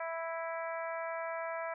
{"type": "harmonic tone", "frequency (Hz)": 329.6, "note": "E4", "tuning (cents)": 0, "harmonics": [2, 3, 4, 5, 6, 7], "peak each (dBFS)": [-38, -42, -44, -46, -48, -49], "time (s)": [0, 1.74], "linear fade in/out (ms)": 5, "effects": []}